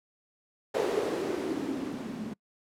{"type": "noise with low-pass filter sweep", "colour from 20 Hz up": "violet", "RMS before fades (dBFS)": -32, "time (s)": [0.74, 2.34], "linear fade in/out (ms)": 10, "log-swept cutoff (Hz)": [470, 210], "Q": 5.1, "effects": ["noise-tail reverb RT60 0.1 s tail -26 dB re dry"]}